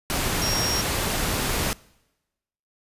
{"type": "tone in noise", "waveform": "sine", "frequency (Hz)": 5588, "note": "F8", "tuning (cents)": 0, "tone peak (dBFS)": -25, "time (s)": [0.42, 0.81], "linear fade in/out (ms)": 0, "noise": "pink", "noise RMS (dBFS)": -25, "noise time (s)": [0.1, 1.73], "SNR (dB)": -3, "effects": ["noise-tail reverb RT60 1.0 s tail -24 dB re dry", "resampled to 32000 Hz"]}